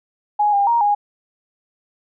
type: tone with pitch steps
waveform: sine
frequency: 833 / 804 / 938 / 823 Hz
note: G#5 / G5 / A#5 / G#5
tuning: +5 / +44 / +11 / -16 cents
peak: -13 dBFS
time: 0.39-0.95 s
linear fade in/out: 10 ms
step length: 140 ms
effects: none